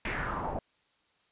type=noise with low-pass filter sweep; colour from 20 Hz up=pink; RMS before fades=-34 dBFS; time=0.05-0.59 s; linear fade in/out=2 ms; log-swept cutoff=2400 to 680 Hz; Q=3.6; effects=white hiss -70 dBFS RMS until 1.31 s + resampled to 8000 Hz